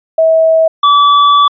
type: tone pair in turn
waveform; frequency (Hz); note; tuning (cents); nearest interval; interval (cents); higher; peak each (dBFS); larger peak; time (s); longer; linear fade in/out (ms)
sine / square; 646 / 1151; E5 / D6; -35 / -35; minor seventh; 1000; second; -5; neither; 0.18-0.68 / 0.83-1.48; second; 5
effects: resampled to 11025 Hz